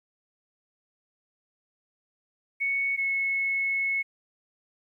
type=tone pair in turn; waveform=sine; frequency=2217 / 2192 Hz; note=C#7 / C#7; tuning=0 / -20 cents; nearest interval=unison; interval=20 cents; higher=first; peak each=-24 dBFS; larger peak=neither; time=2.6-2.97 / 2.97-4.03 s; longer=second; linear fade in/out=20 ms; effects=11-bit